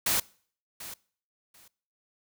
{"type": "noise with echo", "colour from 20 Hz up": "white", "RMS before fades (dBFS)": -26, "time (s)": [0.06, 0.2], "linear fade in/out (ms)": 5, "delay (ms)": 740, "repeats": 2, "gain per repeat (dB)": -15, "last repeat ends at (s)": 1.68, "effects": ["noise-tail reverb RT60 0.5 s tail -23 dB re dry"]}